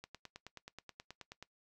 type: click train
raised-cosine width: 0.2 ms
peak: -30 dBFS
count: 14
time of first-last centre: 0.04-1.426 s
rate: 9.38 Hz
effects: noise-tail reverb RT60 0.1 s tail -19 dB re dry